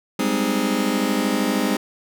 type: chord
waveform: sawtooth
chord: Ab major seventh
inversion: third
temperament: just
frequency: 194.67 / 207.7 / 259.6 / 311.5 Hz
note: G3 / Ab3 / C4 / Eb4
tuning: -12 / 0 / -13 / +2 cents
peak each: -24 / -19 / -19 / -21 dBFS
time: 0.19-1.77 s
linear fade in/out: 5 ms
effects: none